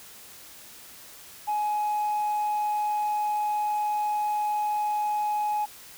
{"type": "tone", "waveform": "sine", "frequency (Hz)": 840, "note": "G#5", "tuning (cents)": 19, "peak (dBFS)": -22, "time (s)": [1.47, 5.66], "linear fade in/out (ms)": 20, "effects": ["tanh soft clip ceiling -22 dBFS", "white hiss -47 dBFS RMS until 5.97 s"]}